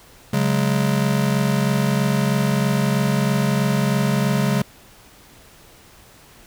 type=chord; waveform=square; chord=C# suspended fourth; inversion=none; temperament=just; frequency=138.59 / 184.79 / 207.9 Hz; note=C#3 / F#3 / G#3; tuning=0 / -2 / +2 cents; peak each=-21 / -24 / -22 dBFS; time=0.33-4.62 s; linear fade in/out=5 ms; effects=pink hiss -48 dBFS RMS until 6.46 s